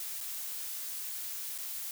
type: noise with dropouts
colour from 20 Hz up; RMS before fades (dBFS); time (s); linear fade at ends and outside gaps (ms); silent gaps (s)
blue; -39; 0-1.91; 1; 0.206-0.21 / 1.579-1.585
effects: none